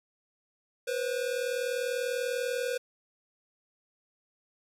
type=tone pair together; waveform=square; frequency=487.9 / 528 Hz; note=B4 / C5; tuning=-21 / +16 cents; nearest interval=minor second; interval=137 cents; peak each=-32 / -34 dBFS; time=0.87-2.78 s; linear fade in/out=10 ms; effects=resampled to 32000 Hz + 10-bit